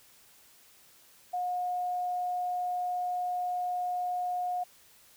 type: tone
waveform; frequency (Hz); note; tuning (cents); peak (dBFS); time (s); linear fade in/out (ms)
sine; 720; F#5; -47; -29; 1.33-4.64; 10
effects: white hiss -59 dBFS RMS until 5.16 s